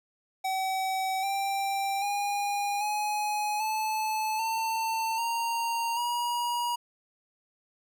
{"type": "tone with pitch steps", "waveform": "square", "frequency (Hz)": [761, 786.5, 812.8, 840, 868.1, 897.2, 927.2, 958.2], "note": ["F#5", "G5", "G#5", "G#5", "A5", "A5", "A#5", "A#5"], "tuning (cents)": [48, 6, -38, 19, -24, 34, -10, 47], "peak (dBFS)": -28, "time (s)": [0.44, 6.76], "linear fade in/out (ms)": 10, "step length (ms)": 790, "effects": []}